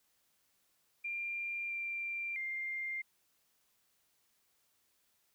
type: tone with pitch steps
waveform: sine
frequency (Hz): 2387 / 2369 / 2106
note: D7 / D7 / C7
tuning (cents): +28 / +14 / +11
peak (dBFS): -36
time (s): 1.04-3.02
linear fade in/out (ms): 10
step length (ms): 660
effects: white hiss -75 dBFS RMS until 5.34 s